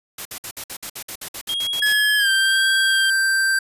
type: noise bursts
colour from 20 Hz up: white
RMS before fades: -31 dBFS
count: 14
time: 0.18-1.93 s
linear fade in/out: 5 ms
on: 73 ms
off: 56 ms
type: tone with vibrato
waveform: triangle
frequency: 3228 Hz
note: G#7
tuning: 50 cents flat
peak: -20 dBFS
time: 1.49-3.1 s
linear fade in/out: 2 ms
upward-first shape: sine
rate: 1 Hz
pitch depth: 42 cents each way
type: tone with pitch glide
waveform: square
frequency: 1700 to 1567.9 Hz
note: G#6 to G6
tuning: +40 to 0 cents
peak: -17 dBFS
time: 1.82-3.59 s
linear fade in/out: 5 ms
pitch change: -140 cents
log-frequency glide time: 2.17-2.29 s
effects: resampled to 32000 Hz